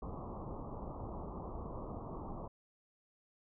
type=low-pass noise; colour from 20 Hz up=pink; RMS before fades=-44 dBFS; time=0.02-2.48 s; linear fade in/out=5 ms; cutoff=1200 Hz; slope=96 dB/octave; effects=none